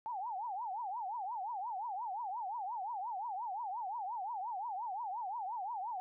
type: tone with vibrato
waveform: sine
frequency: 848 Hz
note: G#5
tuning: 36 cents sharp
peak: -37 dBFS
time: 0.06-6 s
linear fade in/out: 0 ms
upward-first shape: triangle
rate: 5.7 Hz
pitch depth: 290 cents each way
effects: none